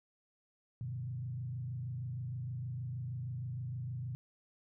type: tone with frequency modulation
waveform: sine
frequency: 124 Hz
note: B2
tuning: 7 cents sharp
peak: -37 dBFS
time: 0.81-4.15 s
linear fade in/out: 0 ms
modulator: 26.4 Hz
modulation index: 0.82
effects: none